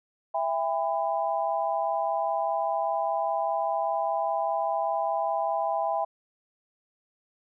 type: tone cluster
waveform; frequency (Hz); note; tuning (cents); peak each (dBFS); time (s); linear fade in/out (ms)
sine; 661 / 806 / 1003; E5 / G5 / B5; +5 / +48 / +26; -28 / -28 / -32; 0.34-6.05; 10
effects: none